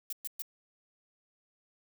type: noise bursts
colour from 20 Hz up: violet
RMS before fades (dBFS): -37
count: 3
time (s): 0.1-0.421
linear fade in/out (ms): 2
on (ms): 27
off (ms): 120
effects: none